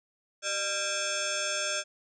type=tone with frequency modulation; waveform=sine; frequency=2369 Hz; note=D7; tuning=14 cents sharp; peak=-28 dBFS; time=0.42-1.84 s; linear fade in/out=50 ms; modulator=991 Hz; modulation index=4.9; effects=none